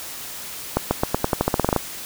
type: accelerating click train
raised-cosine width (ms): 1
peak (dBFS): -3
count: 14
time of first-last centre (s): 0.77-1.763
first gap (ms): 140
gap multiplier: 0.89
effects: white hiss -34 dBFS RMS until 2.05 s